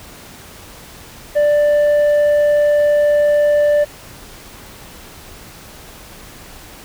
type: tone with tanh clipping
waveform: sine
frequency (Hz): 589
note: D5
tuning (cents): +5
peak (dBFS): -11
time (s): 1.35-3.85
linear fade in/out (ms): 20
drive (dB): 4
effects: pink hiss -38 dBFS RMS until 6.84 s